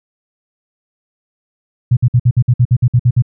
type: tone bursts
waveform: sine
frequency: 122.1 Hz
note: B2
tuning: 19 cents flat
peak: -6 dBFS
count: 12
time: 1.91-3.223 s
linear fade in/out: 10 ms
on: 59 ms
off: 55 ms
effects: none